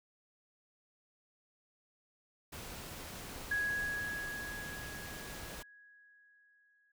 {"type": "noise", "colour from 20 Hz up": "pink", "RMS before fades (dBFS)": -46, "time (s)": [2.52, 5.63], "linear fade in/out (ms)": 10}
{"type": "tone with exponential decay", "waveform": "sine", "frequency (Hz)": 1664, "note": "G#6", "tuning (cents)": 3, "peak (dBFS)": -30, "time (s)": [3.51, 6.92], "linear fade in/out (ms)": 5, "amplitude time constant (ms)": 740}
{"effects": []}